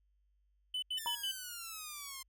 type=tone bursts; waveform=triangle; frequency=3007 Hz; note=F#7; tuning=27 cents sharp; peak=-33 dBFS; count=4; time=0.74-1.316 s; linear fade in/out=5 ms; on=84 ms; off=80 ms
type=exponential sweep; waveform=5% pulse; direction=down; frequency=1820 to 1046.5 Hz; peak=-32 dBFS; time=0.97-2.23 s; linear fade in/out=10 ms
type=tone with exponential decay; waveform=sine; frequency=947 Hz; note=A#5; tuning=27 cents sharp; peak=-33 dBFS; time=1.06-1.29 s; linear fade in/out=0 ms; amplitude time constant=48 ms
effects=added 50 Hz sine -70 dBFS peak until 2.28 s